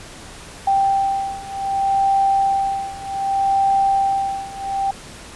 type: beating tone pair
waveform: sine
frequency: 784 / 784.65 Hz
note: G5 / G5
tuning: 0 / +1 cents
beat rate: 0.65 Hz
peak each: -20 / -18 dBFS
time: 0.67-4.91 s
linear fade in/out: 5 ms
effects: pink hiss -38 dBFS RMS until 5.35 s + resampled to 24000 Hz